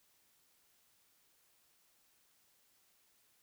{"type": "silence", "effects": ["white hiss -72 dBFS RMS until 3.42 s"]}